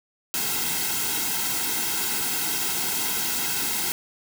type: noise with comb filter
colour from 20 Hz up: white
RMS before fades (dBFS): -26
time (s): 0.34-3.92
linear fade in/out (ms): 0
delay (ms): 1.7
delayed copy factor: -0.85
effects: none